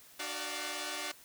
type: tone cluster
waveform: 5% pulse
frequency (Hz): 299.7 / 375.7 / 582 / 700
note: D4 / F#4 / D5 / F5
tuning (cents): +35 / +26 / -16 / +4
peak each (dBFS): -31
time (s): 0.19-1.12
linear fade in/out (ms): 10
effects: white hiss -57 dBFS RMS until 1.24 s